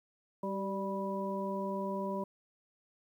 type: harmonic tone with a mistuned harmonic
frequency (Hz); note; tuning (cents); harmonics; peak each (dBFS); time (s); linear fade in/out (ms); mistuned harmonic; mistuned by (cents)
196; G3; 0; 1 / 2 / 3 / 5; -37 / -40 / -39 / -39; 0.43-2.24; 5; 2; -31
effects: 11-bit